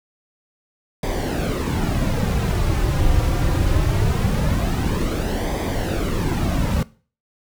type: noise with flanger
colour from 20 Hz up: brown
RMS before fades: -20 dBFS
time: 1.03-6.83 s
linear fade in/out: 2 ms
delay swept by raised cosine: 0.72 to 4.72 ms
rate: 0.22 Hz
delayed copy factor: -0.6
effects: noise-tail reverb RT60 0.4 s tail -20 dB re dry